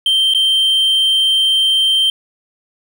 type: tone with dropouts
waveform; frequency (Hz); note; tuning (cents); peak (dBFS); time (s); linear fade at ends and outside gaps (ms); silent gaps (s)
triangle; 3136; G7; 0; -9; 0.06-2.1; 2; 0.338-0.347
effects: none